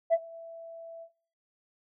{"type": "tone with ADSR envelope", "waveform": "sine", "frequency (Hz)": 663, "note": "E5", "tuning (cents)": 10, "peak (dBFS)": -16, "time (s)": [0.1, 1.1], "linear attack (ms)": 34, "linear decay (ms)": 47, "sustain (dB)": -24, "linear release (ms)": 77, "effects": ["noise-tail reverb RT60 0.4 s tail -19 dB re dry", "tanh soft clip ceiling -17 dBFS"]}